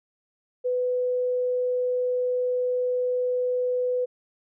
sine tone, 498.7 Hz, B4, 17 cents sharp, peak -22 dBFS, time 0.64-4.06 s, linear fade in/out 20 ms, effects none

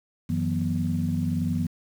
sine tone cluster, 93.3 / 163.4 / 184.6 / 242.1 Hz, F#2 / E3 / F#3 / B3, +15 / -15 / -4 / -34 cents, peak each -29 / -27 / -30 / -28 dBFS, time 0.29-1.67 s, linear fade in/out 10 ms, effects tanh soft clip ceiling -13 dBFS + 8-bit

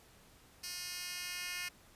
10% pulse tone with high-pass filter sweep, 357.4 Hz, F4, 40 cents sharp, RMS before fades -42 dBFS, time 0.63-1.69 s, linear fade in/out 10 ms, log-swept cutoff 4100 to 2500 Hz, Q 1.5, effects pink hiss -62 dBFS RMS until 1.95 s + resampled to 32000 Hz

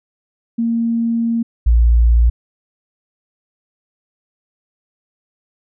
sine tone pair in turn, 231 / 58.1 Hz, A#3 / A#1, -16 / -5 cents, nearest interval 2 octaves, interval 2389 cents, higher first, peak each -14 / -7 dBFS, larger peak second, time 0.58-1.43 / 1.66-2.3 s, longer first, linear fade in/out 10 ms, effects tanh soft clip ceiling -3 dBFS

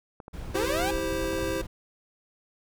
clicks, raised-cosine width 1 ms, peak -27 dBFS, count 9, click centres 0.202 / 0.281 / 0.561 / 0.799 / 0.907 / 0.982 / 1.243 / 1.331 / 1.387 s
brown noise, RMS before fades -36 dBFS, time 0.33-1.67 s, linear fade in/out 10 ms
square chord, C major, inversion first, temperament just, 327 / 392.4 / 523.3 Hz, E4 / G4 / C5, -14 / +2 / 0 cents, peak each -33 / -34 / -32 dBFS, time 0.54-1.62 s, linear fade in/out 10 ms
sawtooth linear sweep, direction up, 358.6 to 830.6 Hz, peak -24 dBFS, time 0.55-0.91 s, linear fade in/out 5 ms
effects none

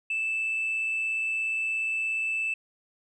sine tone with amplitude modulation, 2637 Hz, E7, in tune, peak -23 dBFS, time 0.1-2.54 s, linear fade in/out 5 ms, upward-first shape sine, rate 117 Hz, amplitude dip 30%, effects tanh soft clip ceiling -23 dBFS

